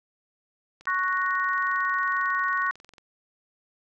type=click train; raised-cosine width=0.2 ms; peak=-32 dBFS; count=49; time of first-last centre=0.81-2.982 s; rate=22.1 Hz
type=chord; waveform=sine; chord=F# major; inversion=second; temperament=equal; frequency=1108.7 / 1480 / 1864.7 Hz; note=C#6 / F#6 / A#6; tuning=0 / 0 / 0 cents; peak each=-26 / -28 / -28 dBFS; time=0.87-2.71 s; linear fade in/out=2 ms
effects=none